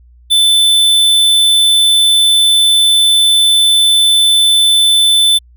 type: tone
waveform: square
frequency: 3520 Hz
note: A7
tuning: in tune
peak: -7 dBFS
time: 0.3-5.39 s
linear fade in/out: 20 ms
effects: added 60 Hz sine -40 dBFS peak until 5.56 s